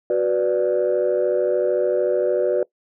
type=chord; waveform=sine; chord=B minor; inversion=second; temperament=equal; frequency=370 / 493.9 / 587.3 Hz; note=F#4 / B4 / D5; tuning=0 / 0 / 0 cents; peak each=-20 dBFS; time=0.1-2.63 s; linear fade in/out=2 ms; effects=noise-tail reverb RT60 0.1 s tail -22 dB re dry + tanh soft clip ceiling -11 dBFS